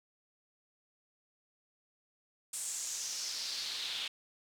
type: noise with band-pass filter sweep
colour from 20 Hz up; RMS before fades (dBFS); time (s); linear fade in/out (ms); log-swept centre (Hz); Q
pink; -39; 2.53-4.08; 5; 8400 to 3300; 3.5
effects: none